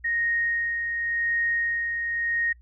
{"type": "tone with tremolo", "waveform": "sine", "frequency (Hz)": 1864.7, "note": "A#6", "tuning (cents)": 0, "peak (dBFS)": -22, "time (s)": [0.04, 2.53], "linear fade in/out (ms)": 10, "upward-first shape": "sine", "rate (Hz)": 0.9, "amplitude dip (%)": 40, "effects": ["noise-tail reverb RT60 0.1 s tail -23 dB re dry", "added 60 Hz sine -49 dBFS peak until 2.61 s"]}